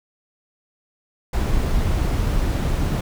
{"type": "noise", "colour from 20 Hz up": "brown", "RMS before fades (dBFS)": -20, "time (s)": [1.33, 3.01], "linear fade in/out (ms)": 5, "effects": []}